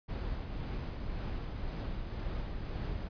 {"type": "noise with tremolo", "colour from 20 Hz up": "brown", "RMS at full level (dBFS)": -36, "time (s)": [0.08, 3.09], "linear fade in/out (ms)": 20, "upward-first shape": "triangle", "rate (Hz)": 1.9, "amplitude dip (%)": 35, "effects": ["resampled to 11025 Hz"]}